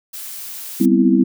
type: noise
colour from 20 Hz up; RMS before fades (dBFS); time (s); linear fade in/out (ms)
blue; -31; 0.13-0.86; 10
type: chord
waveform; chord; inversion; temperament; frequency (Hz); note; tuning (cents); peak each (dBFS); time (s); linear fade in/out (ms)
sine; C major seventh; second; equal; 196 / 246.9 / 261.6 / 329.6; G3 / B3 / C4 / E4; 0 / 0 / 0 / 0; -16; 0.8-1.24; 10
effects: none